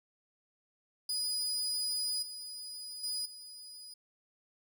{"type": "tone with level steps", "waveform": "30% pulse", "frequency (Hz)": 4947, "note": "D#8", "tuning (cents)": -11, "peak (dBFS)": [-29, -39, -31, -44], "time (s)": [1.09, 3.94], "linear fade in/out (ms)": 5, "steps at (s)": [2.22, 3.03, 3.25], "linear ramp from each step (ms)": 10, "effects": []}